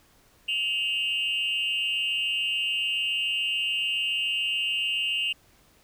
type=tone with amplitude modulation; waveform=triangle; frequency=2794 Hz; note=F7; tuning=in tune; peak=-17 dBFS; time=0.48-5.33 s; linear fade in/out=10 ms; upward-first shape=sine; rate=227 Hz; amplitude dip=100%; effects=tanh soft clip ceiling -19 dBFS + pink hiss -60 dBFS RMS until 5.83 s